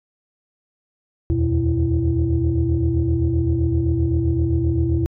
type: tone cluster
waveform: sine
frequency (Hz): 77.8 / 85.5 / 121.4 / 332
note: D#2 / F2 / B2 / E4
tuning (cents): 0 / -36 / -29 / +12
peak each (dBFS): -21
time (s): 1.3-5.06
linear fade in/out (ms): 0
effects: tanh soft clip ceiling -9 dBFS